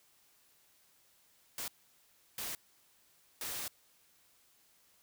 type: noise bursts at uneven times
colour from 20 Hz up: white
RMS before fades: -40 dBFS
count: 3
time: 1.58-1.68 / 2.38-2.55 / 3.41-3.68 s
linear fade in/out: 2 ms
effects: white hiss -68 dBFS RMS until 5.02 s